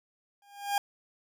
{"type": "tone with exponential growth", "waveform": "40% pulse", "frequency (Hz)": 808, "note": "G#5", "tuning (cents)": -48, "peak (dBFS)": -22, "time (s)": [0.42, 0.78], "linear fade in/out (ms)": 2, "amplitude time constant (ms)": 78, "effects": []}